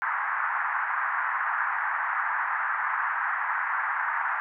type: band-pass noise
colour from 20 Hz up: white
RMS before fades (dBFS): -28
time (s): 0.02-4.4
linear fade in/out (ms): 0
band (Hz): 860 to 1800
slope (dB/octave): 48
effects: none